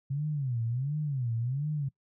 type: tone with vibrato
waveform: sine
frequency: 132.1 Hz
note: C3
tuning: 17 cents sharp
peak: -28 dBFS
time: 0.1-1.89 s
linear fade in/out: 10 ms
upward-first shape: sine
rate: 1.4 Hz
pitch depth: 250 cents each way
effects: noise-tail reverb RT60 0.1 s tail -22 dB re dry